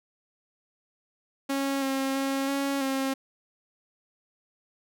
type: tone with pitch steps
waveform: sawtooth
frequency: 274.6 / 269.1 / 271.9 / 277 / 268.4 Hz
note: C#4 / C4 / C#4 / C#4 / C4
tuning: -16 / +49 / -33 / -1 / +44 cents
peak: -22 dBFS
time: 1.49-3.14 s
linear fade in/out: 10 ms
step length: 330 ms
effects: none